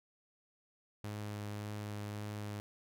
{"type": "tone with vibrato", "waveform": "sawtooth", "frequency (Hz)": 104.2, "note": "G#2", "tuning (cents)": 6, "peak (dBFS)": -36, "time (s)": [1.04, 2.6], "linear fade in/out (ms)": 0, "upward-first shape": "triangle", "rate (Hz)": 1.8, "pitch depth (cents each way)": 12, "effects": []}